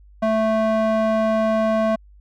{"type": "tone with band-pass filter", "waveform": "square", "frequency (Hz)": 220, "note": "A3", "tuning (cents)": 0, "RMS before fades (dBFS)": -19, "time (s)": [0.22, 1.96], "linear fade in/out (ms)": 10, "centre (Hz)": 660, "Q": 1.5, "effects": ["added 50 Hz sine -45 dBFS peak until 2.2 s"]}